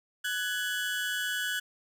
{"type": "tone pair together", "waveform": "30% pulse", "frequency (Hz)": [1491.4, 1676], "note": ["F#6", "G#6"], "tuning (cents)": [13, 15], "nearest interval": "major second", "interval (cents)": 202, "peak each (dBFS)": [-29, -31], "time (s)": [0.24, 1.6], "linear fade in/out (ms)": 10, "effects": []}